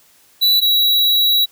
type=tone pair in turn; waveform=square; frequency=3951 / 3894 Hz; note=B7 / B7; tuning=0 / -25 cents; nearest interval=unison; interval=25 cents; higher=first; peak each=-11 / -12 dBFS; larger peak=first; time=0.41-0.61 / 0.61-1.46 s; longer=second; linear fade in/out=20 ms; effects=white hiss -52 dBFS RMS until 1.51 s